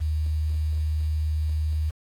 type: tone with quantisation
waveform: sine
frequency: 77.2 Hz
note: D#2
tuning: 13 cents flat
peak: -22 dBFS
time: 0-1.91 s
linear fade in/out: 20 ms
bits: 8
effects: AAC 64 kbps